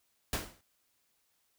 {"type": "noise with exponential decay", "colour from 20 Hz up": "pink", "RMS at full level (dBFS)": -30, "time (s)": [0.33, 0.61], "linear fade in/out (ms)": 2, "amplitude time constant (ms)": 60, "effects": ["white hiss -75 dBFS RMS until 1.58 s"]}